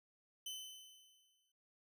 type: tone with exponential decay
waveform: sawtooth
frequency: 3042 Hz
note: F#7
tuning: 47 cents sharp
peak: -39 dBFS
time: 0.46-1.52 s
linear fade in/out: 5 ms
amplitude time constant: 230 ms
effects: none